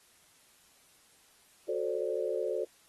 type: chord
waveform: sine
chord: D dominant seventh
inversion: first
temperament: just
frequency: 367.1 / 440.5 / 528.6 / 587.3 Hz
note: F#4 / A4 / C5 / D5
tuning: -14 / +2 / +18 / 0 cents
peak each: -36 / -34 / -35 / -37 dBFS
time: 1.68-2.65 s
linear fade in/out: 10 ms
effects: white hiss -63 dBFS RMS until 2.88 s + AAC 32 kbps